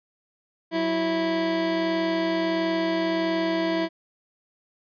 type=tone pair together; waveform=25% pulse; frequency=185 / 328.5 Hz; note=F#3 / E4; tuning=0 / -6 cents; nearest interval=minor seventh; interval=994 cents; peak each=-29 / -19 dBFS; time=0.71-3.89 s; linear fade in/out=50 ms; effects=resampled to 11025 Hz